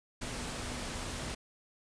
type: tone in noise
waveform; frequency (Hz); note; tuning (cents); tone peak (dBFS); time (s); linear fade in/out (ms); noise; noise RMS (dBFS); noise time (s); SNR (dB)
sine; 246.4; B3; -4; -48; 0.21-1.35; 10; pink; -39; 0.21-1.35; -12
effects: resampled to 22050 Hz